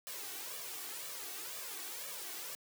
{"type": "noise with flanger", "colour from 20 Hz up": "white", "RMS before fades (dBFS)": -44, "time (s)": [0.07, 2.55], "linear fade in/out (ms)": 0, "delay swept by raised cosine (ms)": [1.7, 2.69], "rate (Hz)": 2, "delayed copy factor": 0.75, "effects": ["high-pass 200 Hz 12 dB/octave"]}